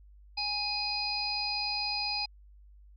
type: harmonic tone with a mistuned harmonic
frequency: 830.6 Hz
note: G#5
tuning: in tune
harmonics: 1 / 3 / 5 / 6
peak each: -37 / -37 / -36 / -33 dBFS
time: 0.37-2.26 s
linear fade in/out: 10 ms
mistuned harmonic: 6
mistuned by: -23 cents
effects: added 50 Hz sine -52 dBFS peak until 2.96 s